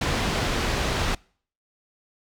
pink low-pass noise, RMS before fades -25 dBFS, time 0.01-1.15 s, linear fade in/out 5 ms, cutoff 5100 Hz, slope 12 dB/octave, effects noise-tail reverb RT60 0.5 s tail -26 dB re dry

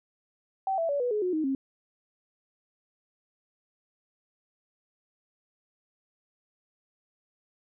sine tone with pitch steps, 770 / 662.6 / 570.2 / 490.7 / 422.3 / 363.4 / 312.7 / 269.1 Hz, G5 / E5 / C#5 / B4 / G#4 / F#4 / D#4 / C4, -31 / +9 / +49 / -11 / +29 / -31 / +9 / +49 cents, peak -25 dBFS, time 0.67-1.55 s, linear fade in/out 2 ms, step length 110 ms, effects none

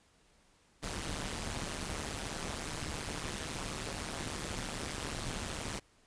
pink noise with amplitude modulation, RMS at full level -35 dBFS, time 0.82-5.8 s, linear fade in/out 20 ms, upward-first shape sine, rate 150 Hz, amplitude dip 95%, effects pink hiss -67 dBFS RMS until 6.06 s + resampled to 22050 Hz

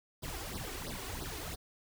pink noise with flanger, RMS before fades -41 dBFS, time 0.22-1.56 s, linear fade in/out 20 ms, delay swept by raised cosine 0.2 to 2.8 ms, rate 3 Hz, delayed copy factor +0.95, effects none

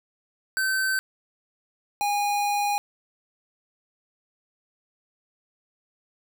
square tone pair in turn, 1540 / 819.3 Hz, G6 / G#5, -31 / -24 cents, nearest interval major seventh, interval 1093 cents, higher first, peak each -23 dBFS, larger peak neither, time 0.57-0.99 / 2.01-2.78 s, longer second, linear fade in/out 0 ms, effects none

